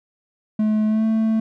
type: tone with pitch glide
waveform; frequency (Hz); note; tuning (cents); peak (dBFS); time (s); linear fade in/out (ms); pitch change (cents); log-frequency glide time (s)
triangle; 214.9 to 221.3; A3 to A3; -41 to +10; -14; 0.59-1.4; 5; +51; 0.87-1.05
effects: none